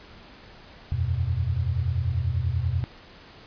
sine chord, E suspended second, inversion none, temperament just, 82.41 / 92.71 / 123.61 Hz, E2 / F#2 / B2, 0 / +4 / +2 cents, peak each -27 dBFS, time 0.92-2.84 s, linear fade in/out 0 ms, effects pink hiss -48 dBFS RMS until 3.46 s + resampled to 11025 Hz

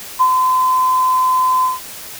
sine tone with ADSR envelope, 1023 Hz, C6, 39 cents flat, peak -7 dBFS, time 0.19-1.8 s, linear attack 23 ms, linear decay 69 ms, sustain -4 dB, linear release 160 ms, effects white hiss -32 dBFS RMS until 2.19 s

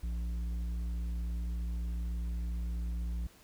triangle tone with tanh clipping, 58.27 Hz, A#1, in tune, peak -34 dBFS, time 0.03-3.27 s, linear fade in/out 5 ms, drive 12 dB, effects pink hiss -60 dBFS RMS until 3.43 s

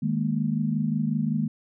sine chord, D# suspended fourth, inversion none, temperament equal, 155.56 / 207.7 / 233.1 Hz, D#3 / G#3 / A#3, 0 / 0 / 0 cents, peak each -27 dBFS, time 0.02-1.48 s, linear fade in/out 10 ms, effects none

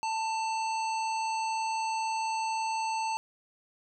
harmonic tone, 889 Hz, A5, 18 cents sharp, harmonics 1 / 3 / 5 / 7 / 9, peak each -29 / -39 / -43 / -46 / -48 dBFS, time 0.03-3.17 s, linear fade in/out 0 ms, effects none

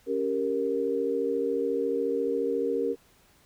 sine chord, G diminished, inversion second, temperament equal, 277.2 / 392 / 466.2 Hz, Db4 / G4 / Bb4, 0 / 0 / 0 cents, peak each -32 / -30 / -27 dBFS, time 0.06-2.96 s, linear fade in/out 50 ms, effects pink hiss -61 dBFS RMS until 3.45 s

